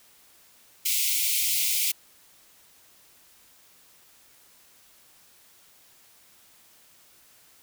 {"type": "high-pass noise", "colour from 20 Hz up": "white", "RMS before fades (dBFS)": -25, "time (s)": [0.85, 1.92], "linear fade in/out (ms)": 10, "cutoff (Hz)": 2100, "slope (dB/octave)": 96, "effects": ["white hiss -57 dBFS RMS until 7.62 s"]}